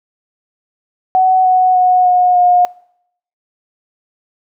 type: tone with pitch steps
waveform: sine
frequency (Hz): 748 / 739.8 / 731.8 / 723.8 / 715.9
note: F#5 / F#5 / F#5 / F#5 / F5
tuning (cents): +19 / 0 / -19 / -38 / +43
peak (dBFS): -7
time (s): 1.15-2.65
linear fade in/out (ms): 0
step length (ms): 300
effects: noise-tail reverb RT60 0.7 s tail -24 dB re dry

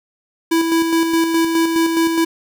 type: tone with tremolo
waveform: square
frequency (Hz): 329.6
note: E4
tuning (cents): 0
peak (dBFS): -13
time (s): 0.51-2.25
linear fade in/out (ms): 10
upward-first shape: square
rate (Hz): 4.8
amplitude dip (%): 40
effects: 8-bit

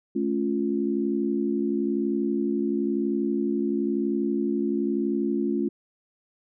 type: chord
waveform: sine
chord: A augmented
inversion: none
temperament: equal with one note detuned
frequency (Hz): 216.2 / 277.2 / 349.2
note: A3 / C#4 / E#4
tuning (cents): -30 / 0 / 0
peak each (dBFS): -27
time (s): 0.15-5.69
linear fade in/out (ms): 10
effects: none

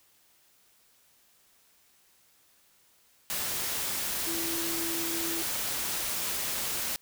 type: tone in noise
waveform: sine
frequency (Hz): 332.8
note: E4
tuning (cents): +17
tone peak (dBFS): -35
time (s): 4.27-5.42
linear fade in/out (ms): 0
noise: white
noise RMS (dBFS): -32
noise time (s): 3.3-6.96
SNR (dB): -6
effects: white hiss -64 dBFS RMS until 7.01 s

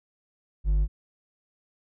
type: tone with hard clipping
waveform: sine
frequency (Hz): 49.87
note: G1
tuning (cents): +30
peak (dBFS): -21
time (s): 0.64-0.88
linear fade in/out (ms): 50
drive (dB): 4
effects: none

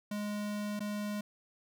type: tone with dropouts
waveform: square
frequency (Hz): 207.7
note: G#3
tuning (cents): 0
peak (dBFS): -35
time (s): 0.11-1.21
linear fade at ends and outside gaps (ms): 5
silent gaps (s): 0.794-0.804
effects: none

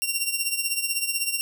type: tone with tremolo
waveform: 10% pulse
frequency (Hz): 2756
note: F7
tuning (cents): -24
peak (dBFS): -12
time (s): 0.02-1.41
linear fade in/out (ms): 0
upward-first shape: triangle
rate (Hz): 16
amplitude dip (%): 75
effects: none

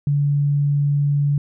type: tone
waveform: sine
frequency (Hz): 143.7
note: D3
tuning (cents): -37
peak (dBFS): -15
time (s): 0.07-1.38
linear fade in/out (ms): 2
effects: none

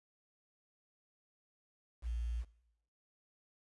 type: tone with quantisation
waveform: sine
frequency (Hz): 58.3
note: A#1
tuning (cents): +1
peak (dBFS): -35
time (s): 2.02-2.45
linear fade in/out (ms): 50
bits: 10
effects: noise-tail reverb RT60 0.8 s tail -19 dB re dry + resampled to 24000 Hz

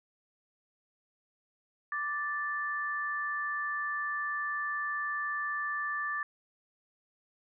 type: tone pair together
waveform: sine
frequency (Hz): 1174.7 / 1760.1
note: D6 / A6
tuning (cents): 0 / 0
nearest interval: perfect fifth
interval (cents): 700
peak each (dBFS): -35 / -33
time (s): 1.92-6.23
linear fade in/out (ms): 2
effects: none

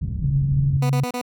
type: low-pass noise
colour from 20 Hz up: white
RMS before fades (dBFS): -26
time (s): 0.01-0.78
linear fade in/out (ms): 10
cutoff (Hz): 150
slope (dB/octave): 24
type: tone with pitch glide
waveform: sine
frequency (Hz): 138.59 to 136.84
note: C#3 to C#3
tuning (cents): 0 to -22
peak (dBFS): -17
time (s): 0.24-1.04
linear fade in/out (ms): 5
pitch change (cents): -22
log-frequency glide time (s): 0.71-0.85
type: tone bursts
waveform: 15% pulse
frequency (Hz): 246.9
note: B3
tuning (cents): 0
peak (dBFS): -18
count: 4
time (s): 0.82-1.215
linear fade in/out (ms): 5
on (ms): 77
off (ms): 29
effects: none

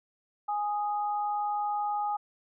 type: tone pair together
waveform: sine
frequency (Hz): 829 / 1243.3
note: G#5 / D#6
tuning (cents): -3 / -2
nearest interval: perfect fifth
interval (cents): 701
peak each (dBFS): -28 / -36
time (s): 0.48-2.17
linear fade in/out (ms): 10
effects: none

